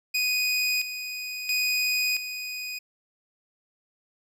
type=tone with tremolo; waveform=25% pulse; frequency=2489 Hz; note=D#7; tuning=in tune; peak=-19 dBFS; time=0.14-2.79 s; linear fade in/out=10 ms; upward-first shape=square; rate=0.74 Hz; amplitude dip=65%; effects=none